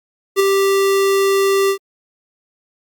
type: tone with ADSR envelope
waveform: square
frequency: 392 Hz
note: G4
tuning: in tune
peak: -9 dBFS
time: 0.36-1.78 s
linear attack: 37 ms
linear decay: 10 ms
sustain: -4 dB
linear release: 85 ms
effects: Opus 48 kbps